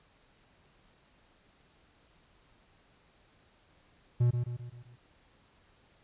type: tone with echo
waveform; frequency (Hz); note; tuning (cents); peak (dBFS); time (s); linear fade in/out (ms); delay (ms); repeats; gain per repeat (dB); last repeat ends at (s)
triangle; 121; B2; -35; -20; 4.2-4.31; 10; 130; 5; -6; 4.96
effects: pink hiss -65 dBFS RMS until 6.03 s + resampled to 8000 Hz